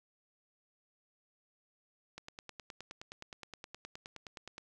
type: click train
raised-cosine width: 0.2 ms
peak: -28 dBFS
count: 24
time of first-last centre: 2.18-4.581 s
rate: 9.58 Hz
effects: none